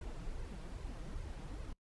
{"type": "noise with flanger", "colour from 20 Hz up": "brown", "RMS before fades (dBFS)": -44, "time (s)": [0.01, 1.73], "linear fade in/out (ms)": 5, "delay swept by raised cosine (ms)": [1.9, 6.4], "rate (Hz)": 2.5, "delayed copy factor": 0.8, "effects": ["noise-tail reverb RT60 0.1 s tail -25 dB re dry", "resampled to 24000 Hz"]}